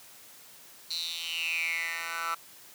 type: tone with high-pass filter sweep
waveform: 10% pulse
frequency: 166.4 Hz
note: E3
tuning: 17 cents sharp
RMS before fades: -33 dBFS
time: 0.9-2.35 s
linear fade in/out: 10 ms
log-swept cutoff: 4200 to 1300 Hz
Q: 9
effects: white hiss -52 dBFS RMS until 2.74 s + high-pass 100 Hz 12 dB/octave